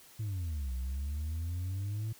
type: exponential two-way sweep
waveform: sine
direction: down then up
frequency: 112.5 to 61.74 to 112.5 Hz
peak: -30 dBFS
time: 0.19-2.13 s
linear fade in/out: 10 ms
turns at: 0.74 s
effects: tanh soft clip ceiling -32 dBFS + white hiss -57 dBFS RMS until 2.19 s